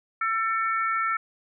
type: harmonic tone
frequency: 446.7 Hz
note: A4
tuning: 26 cents sharp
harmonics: 3 / 4 / 5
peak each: -24 / -31 / -32 dBFS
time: 0.21-1.17 s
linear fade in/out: 5 ms
effects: none